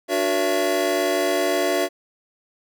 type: tone cluster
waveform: square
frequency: 294.2 / 366.9 / 472.3 / 571 / 670 Hz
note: D4 / F#4 / A#4 / D5 / E5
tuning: +3 / -15 / +23 / -49 / +28 cents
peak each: -29 / -25 / -31 / -27 / -24 dBFS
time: 0.08-1.89 s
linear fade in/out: 50 ms
effects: none